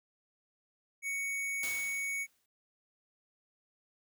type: tone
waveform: square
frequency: 2229 Hz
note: C#7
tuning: 9 cents sharp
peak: -34 dBFS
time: 1.02-2.27 s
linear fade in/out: 50 ms
type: noise with exponential decay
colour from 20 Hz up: white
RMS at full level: -39 dBFS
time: 1.63-2.46 s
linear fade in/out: 2 ms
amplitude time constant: 180 ms
effects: none